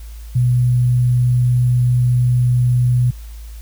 sine tone with sample-and-hold, 123.47 Hz, B2, in tune, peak -11 dBFS, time 0.35-3.11 s, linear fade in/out 10 ms, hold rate 11025 Hz, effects added 55 Hz sine -30 dBFS peak until 3.61 s + white hiss -47 dBFS RMS until 3.61 s

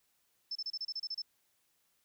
sine tone bursts, 5274 Hz, E8, in tune, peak -35 dBFS, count 10, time 0.51-1.22 s, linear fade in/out 5 ms, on 44 ms, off 30 ms, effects white hiss -75 dBFS RMS until 2.04 s

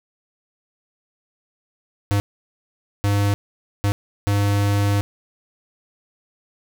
square tone bursts at uneven times, 101.3 Hz, G#2, 43 cents flat, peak -17 dBFS, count 4, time 2.11-2.2 / 3.04-3.34 / 3.84-3.92 / 4.27-5.01 s, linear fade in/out 0 ms, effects none

